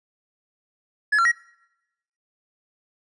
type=tone with pitch steps; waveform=triangle; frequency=1703 / 1365 / 1898 Hz; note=G#6 / F6 / A#6; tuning=+43 / -40 / +31 cents; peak=-14 dBFS; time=1.12-1.318 s; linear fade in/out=10 ms; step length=66 ms; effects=noise-tail reverb RT60 0.9 s tail -25 dB re dry + resampled to 22050 Hz